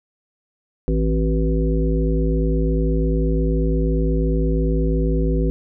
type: harmonic tone with a mistuned harmonic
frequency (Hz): 54.2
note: A1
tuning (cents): -25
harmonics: 1 / 3 / 5 / 7 / 9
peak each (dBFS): -18 / -23 / -25 / -26 / -28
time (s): 0.88-5.5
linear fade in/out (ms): 0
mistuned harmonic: 5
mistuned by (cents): -37
effects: none